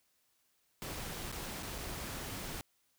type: noise with dropouts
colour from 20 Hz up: pink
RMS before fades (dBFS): -42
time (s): 0.82-2.61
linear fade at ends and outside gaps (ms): 0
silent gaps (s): 1.317-1.325 / 1.626-1.631 / 1.781-1.785
effects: white hiss -75 dBFS RMS until 2.98 s